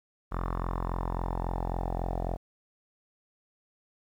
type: tone with low-pass filter sweep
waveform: sawtooth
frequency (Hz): 43.65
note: F1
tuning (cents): 0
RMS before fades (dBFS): -32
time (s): 0.31-2.37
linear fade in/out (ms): 20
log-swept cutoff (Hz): 1200 to 700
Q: 4.4
effects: 10-bit